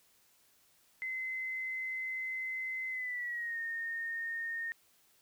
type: tone with pitch glide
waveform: sine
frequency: 2052 to 1838.7 Hz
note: C7 to A#6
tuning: -34 to -24 cents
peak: -35 dBFS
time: 1.02-4.72 s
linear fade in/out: 0 ms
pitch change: -190 cents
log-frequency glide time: 2.9-3.59 s
effects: white hiss -68 dBFS RMS until 5.21 s